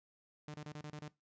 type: tone bursts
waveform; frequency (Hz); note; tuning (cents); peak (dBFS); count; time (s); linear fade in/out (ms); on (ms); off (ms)
sawtooth; 150; D3; +37; -40; 7; 0.48-1.082; 2; 62; 28
effects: noise-tail reverb RT60 0.2 s tail -19 dB re dry + resampled to 16000 Hz